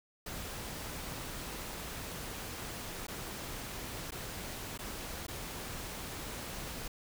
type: noise with dropouts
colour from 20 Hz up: pink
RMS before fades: -42 dBFS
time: 0.26-6.88 s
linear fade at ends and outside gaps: 5 ms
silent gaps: 3.069-3.081 / 4.108-4.119 / 4.777-4.789 / 5.268-5.281 s
effects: none